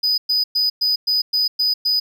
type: tone bursts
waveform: triangle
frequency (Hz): 4978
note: D#8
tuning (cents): 0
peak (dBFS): -14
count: 8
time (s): 0.03-2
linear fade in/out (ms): 10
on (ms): 150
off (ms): 110
effects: none